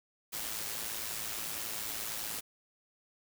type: noise with amplitude modulation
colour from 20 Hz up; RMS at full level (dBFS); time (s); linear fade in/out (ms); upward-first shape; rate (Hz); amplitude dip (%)
white; -36; 0.32-2.41; 20; sine; 109; 50
effects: none